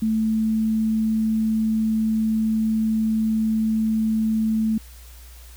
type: tone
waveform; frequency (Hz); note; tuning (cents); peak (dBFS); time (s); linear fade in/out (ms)
sine; 220; A3; 0; -18; 0.02-4.78; 5
effects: added 60 Hz sine -41 dBFS peak until 5.56 s + white hiss -49 dBFS RMS until 5.56 s